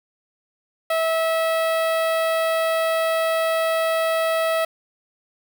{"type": "tone with notch filter", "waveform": "sawtooth", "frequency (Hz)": 650, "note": "E5", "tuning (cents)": -24, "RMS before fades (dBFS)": -21, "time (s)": [0.9, 4.65], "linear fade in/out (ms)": 5, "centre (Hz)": 6600, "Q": 0.67, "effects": ["7-bit"]}